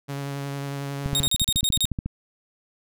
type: tone with vibrato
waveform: sawtooth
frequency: 140 Hz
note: C#3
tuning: 18 cents sharp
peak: -25 dBFS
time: 0.08-1.28 s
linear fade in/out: 20 ms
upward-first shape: triangle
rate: 11 Hz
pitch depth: 18 cents each way
type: click train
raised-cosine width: 5 ms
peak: -15 dBFS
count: 15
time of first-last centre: 1.06-2.06 s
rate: 14 Hz
type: tone bursts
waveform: sawtooth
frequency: 3721 Hz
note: A#7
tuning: 4 cents flat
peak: -17 dBFS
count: 9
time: 1.15-1.854 s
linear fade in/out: 0 ms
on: 48 ms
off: 34 ms
effects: none